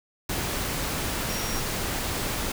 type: tone in noise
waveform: sine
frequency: 5620 Hz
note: F8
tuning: 10 cents sharp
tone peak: -36 dBFS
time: 1.29-1.6 s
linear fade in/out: 5 ms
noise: pink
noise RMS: -29 dBFS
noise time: 0.29-2.52 s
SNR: -10 dB
effects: none